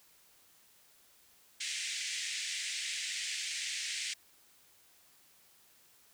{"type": "band-pass noise", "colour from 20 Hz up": "pink", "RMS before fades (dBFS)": -38, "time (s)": [1.6, 4.14], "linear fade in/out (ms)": 10, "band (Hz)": [1900, 8700], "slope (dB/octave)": 48, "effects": ["white hiss -64 dBFS RMS until 6.13 s"]}